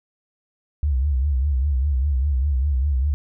sine tone with vibrato, 68.6 Hz, C#2, 17 cents flat, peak -17 dBFS, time 0.83-3.14 s, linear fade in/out 0 ms, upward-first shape sine, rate 5 Hz, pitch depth 150 cents each way, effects none

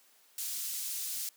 pink high-pass noise, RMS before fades -37 dBFS, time 0.38-1.29 s, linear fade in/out 2 ms, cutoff 6200 Hz, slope 12 dB/octave, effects white hiss -64 dBFS RMS until 1.36 s + high-pass 300 Hz 12 dB/octave

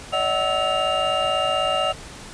triangle tone cluster, 577 / 633 / 746 / 1304 / 2807 Hz, D5 / D#5 / F#5 / E6 / F7, -31 / +30 / +14 / -19 / +8 cents, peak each -24 dBFS, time 0.12-1.93 s, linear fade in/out 20 ms, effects pink hiss -39 dBFS RMS until 2.33 s + resampled to 22050 Hz

